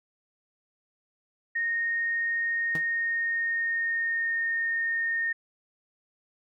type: tone with pitch glide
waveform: sine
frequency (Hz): 1853 to 1837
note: A#6 to A#6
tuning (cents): -11 to -26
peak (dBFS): -25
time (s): 1.55-5.33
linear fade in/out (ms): 10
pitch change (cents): -15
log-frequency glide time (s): 2.71-4.43
type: tone with exponential decay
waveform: sawtooth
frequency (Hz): 160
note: D#3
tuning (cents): +49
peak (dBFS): -26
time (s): 2.75-2.85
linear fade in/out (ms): 2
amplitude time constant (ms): 20
effects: none